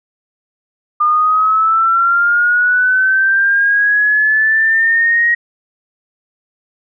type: linear sweep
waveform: sine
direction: up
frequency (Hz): 1206 to 1892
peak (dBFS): -9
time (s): 1-5.35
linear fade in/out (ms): 10
effects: none